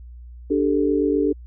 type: chord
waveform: sine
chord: D suspended fourth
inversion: none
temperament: equal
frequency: 293.7 / 392 / 440 Hz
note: D4 / G4 / A4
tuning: 0 / 0 / 0 cents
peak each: -20 / -22 / -22 dBFS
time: 0.5-1.33 s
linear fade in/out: 10 ms
effects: added 60 Hz sine -37 dBFS peak until 1.46 s